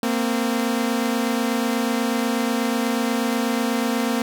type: tone pair together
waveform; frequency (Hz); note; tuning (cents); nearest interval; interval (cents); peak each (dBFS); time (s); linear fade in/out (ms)
sawtooth; 230 / 258.2; A#3 / C4; -23 / -23; major second; 200; -18 / -20; 0.03-4.22; 2
effects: none